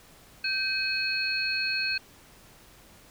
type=tone cluster; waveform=sine; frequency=1553 / 2533 / 4326 Hz; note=G6 / D#7 / C#8; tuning=-17 / +30 / -43 cents; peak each=-32 / -29 / -30 dBFS; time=0.44-1.98 s; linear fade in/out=5 ms; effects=pink hiss -54 dBFS RMS until 3.1 s